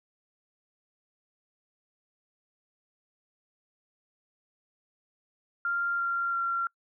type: tone with pitch steps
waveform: sine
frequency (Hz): 1392 / 1382.4 / 1372.8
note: F6 / F6 / F6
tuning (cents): -6 / -18 / -30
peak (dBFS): -26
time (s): 5.65-6.67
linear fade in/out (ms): 2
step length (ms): 340
effects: noise-tail reverb RT60 0.1 s tail -26 dB re dry